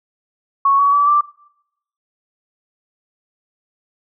sine tone with pitch steps, 1107 / 1129 / 1151.3 / 1174.2 Hz, C#6 / C#6 / D6 / D6, -3 / +31 / -35 / -1 cents, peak -10 dBFS, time 0.65-1.21 s, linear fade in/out 5 ms, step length 140 ms, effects noise-tail reverb RT60 0.8 s tail -23 dB re dry

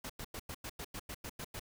pink noise bursts, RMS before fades -43 dBFS, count 11, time 0.04-1.596 s, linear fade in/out 5 ms, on 56 ms, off 94 ms, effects none

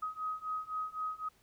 sine beating tone pair, 1259 / 1262.9 Hz, D#6 / D#6, +20 / +25 cents, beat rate 3.9 Hz, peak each -39 / -38 dBFS, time 0.02-1.29 s, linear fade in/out 10 ms, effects pink hiss -68 dBFS RMS until 1.42 s

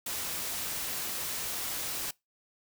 white noise, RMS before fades -35 dBFS, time 0.06-2.11 s, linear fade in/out 5 ms, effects noise-tail reverb RT60 0.2 s tail -23 dB re dry

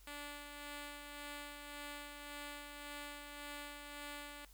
5% pulse tone with tremolo, 290.6 Hz, D4, 18 cents flat, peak -34 dBFS, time 0.07-4.45 s, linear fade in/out 2 ms, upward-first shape sine, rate 1.8 Hz, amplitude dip 40%, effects added 46 Hz sine -60 dBFS peak until 4.53 s + white hiss -66 dBFS RMS until 4.53 s

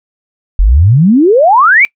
sine exponential sweep, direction up, 41.1 to 2388 Hz, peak -3 dBFS, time 0.59-1.85 s, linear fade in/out 0 ms, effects noise-tail reverb RT60 0.1 s tail -24 dB re dry

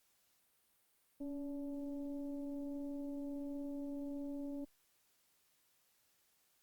sine tone with frequency modulation, 281.3 Hz, C#4, 26 cents sharp, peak -40 dBFS, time 1.2-4.65 s, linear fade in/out 10 ms, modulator 292 Hz, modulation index 0.65, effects white hiss -75 dBFS RMS until 6.62 s + Opus 48 kbps

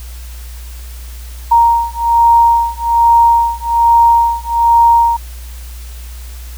sine beating tone pair, 932.3 / 933.5 Hz, A#5 / A#5, 0 / +2 cents, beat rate 1.2 Hz, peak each -10 dBFS, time 1.51-5.17 s, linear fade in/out 10 ms, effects added 60 Hz sine -26 dBFS peak until 6.57 s + white hiss -38 dBFS RMS until 6.57 s

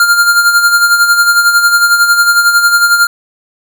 square tone with tremolo, 1400 Hz, F6, 4 cents sharp, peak -4 dBFS, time 0-3.07 s, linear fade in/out 2 ms, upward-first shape sine, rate 11 Hz, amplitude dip 55%, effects none

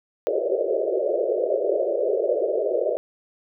white band-pass noise, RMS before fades -23 dBFS, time 0.27-2.97 s, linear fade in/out 0 ms, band 360 to 630 Hz, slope 96 dB/octave, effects none

